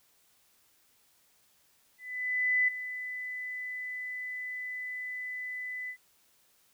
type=tone with ADSR envelope; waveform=sine; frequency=2001 Hz; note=B6; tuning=22 cents sharp; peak=-22 dBFS; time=1.98-5.97 s; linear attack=700 ms; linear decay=7 ms; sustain=-13 dB; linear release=79 ms; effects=white hiss -67 dBFS RMS until 6.73 s